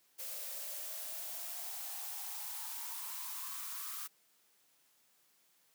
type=noise with high-pass filter sweep; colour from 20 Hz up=blue; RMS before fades=-43 dBFS; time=0.18-4.08 s; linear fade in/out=20 ms; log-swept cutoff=520 to 1200 Hz; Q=6.7; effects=white hiss -71 dBFS RMS until 5.74 s + high-pass 150 Hz 12 dB/octave